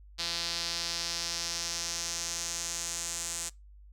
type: tone with band-pass filter sweep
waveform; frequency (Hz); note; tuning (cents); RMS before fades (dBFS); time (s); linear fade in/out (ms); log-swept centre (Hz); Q
sawtooth; 169.7; F3; -49; -35; 0.18-3.5; 20; 4500 to 7500; 3
effects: noise-tail reverb RT60 0.2 s tail -22 dB re dry + added 50 Hz sine -50 dBFS peak until 3.92 s